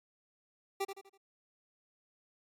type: tone with echo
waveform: 25% pulse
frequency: 392 Hz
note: G4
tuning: in tune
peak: -28 dBFS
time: 0.8-0.85 s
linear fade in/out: 10 ms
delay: 82 ms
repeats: 4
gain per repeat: -8 dB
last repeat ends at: 1.178 s
effects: AAC 48 kbps